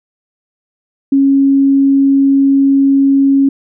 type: tone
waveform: sine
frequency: 274.6 Hz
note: C#4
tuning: 16 cents flat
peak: -6 dBFS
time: 1.12-3.49 s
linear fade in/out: 5 ms
effects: none